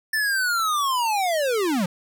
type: linear sweep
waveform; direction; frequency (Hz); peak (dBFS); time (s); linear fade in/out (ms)
square; down; 1781 to 166.7; -21; 0.13-1.86; 5
effects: none